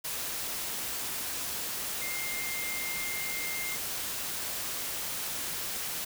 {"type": "tone in noise", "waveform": "sine", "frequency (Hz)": 2109, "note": "C7", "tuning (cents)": 13, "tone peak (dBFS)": -36, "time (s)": [2.01, 3.76], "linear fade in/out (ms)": 10, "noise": "white", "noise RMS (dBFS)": -35, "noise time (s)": [0.04, 6.05], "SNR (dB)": -4, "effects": []}